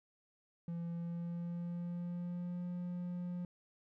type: tone with pitch glide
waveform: triangle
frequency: 169.8 to 177.22 Hz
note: F3 to F3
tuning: -48 to +26 cents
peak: -36 dBFS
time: 0.68-3.45 s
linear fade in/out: 2 ms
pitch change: +74 cents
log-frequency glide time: 0.93-2.65 s
effects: none